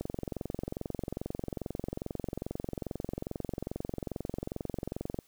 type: click train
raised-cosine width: 2 ms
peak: -21 dBFS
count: 117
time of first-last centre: 0.01-5.189 s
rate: 22.4 Hz
effects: white hiss -66 dBFS RMS until 5.27 s